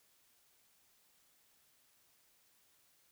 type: silence
effects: white hiss -71 dBFS RMS until 3.11 s